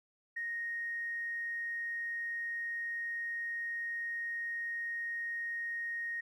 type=tone with tanh clipping; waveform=triangle; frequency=1864.7 Hz; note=A#6; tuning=in tune; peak=-35 dBFS; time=0.36-6.21 s; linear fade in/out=10 ms; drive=3 dB; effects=none